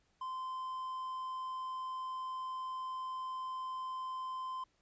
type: tone with hard clipping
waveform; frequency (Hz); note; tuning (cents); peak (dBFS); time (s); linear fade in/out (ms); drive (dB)
triangle; 1035; C6; -19; -39; 0.21-4.64; 5; 6
effects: pink hiss -75 dBFS RMS until 4.81 s + resampled to 16000 Hz